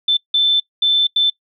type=tone bursts at uneven times; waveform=sine; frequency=3534 Hz; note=A7; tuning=7 cents sharp; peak=-11 dBFS; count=4; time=0.08-0.17 / 0.34-0.6 / 0.82-1.07 / 1.16-1.3 s; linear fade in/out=5 ms; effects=noise-tail reverb RT60 0.1 s tail -22 dB re dry